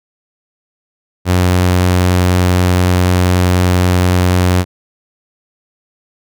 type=tone; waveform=sawtooth; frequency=90.4 Hz; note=F#2; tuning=40 cents flat; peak=-5 dBFS; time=1.25-4.65 s; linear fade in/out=50 ms; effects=none